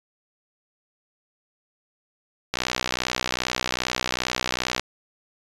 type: click train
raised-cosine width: 0.2 ms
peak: -5 dBFS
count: 142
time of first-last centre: 2.54-4.796 s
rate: 62.5 Hz
effects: resampled to 24000 Hz